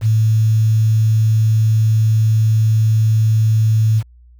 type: tone with quantisation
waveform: sine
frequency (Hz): 110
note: A2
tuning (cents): 0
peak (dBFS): -10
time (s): 0.01-4.03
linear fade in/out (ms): 50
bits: 6
effects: added 60 Hz sine -42 dBFS peak until 4.39 s